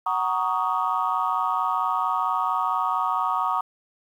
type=chord; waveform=sine; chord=D# minor seventh; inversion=first; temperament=just; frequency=746.7 / 933.4 / 1120.1 / 1244.5 Hz; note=F#5 / A#5 / C#6 / D#6; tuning=+16 / +2 / +18 / 0 cents; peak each=-28 / -26 / -26 / -26 dBFS; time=0.06-3.61 s; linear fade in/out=5 ms; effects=tanh soft clip ceiling -12 dBFS + 9-bit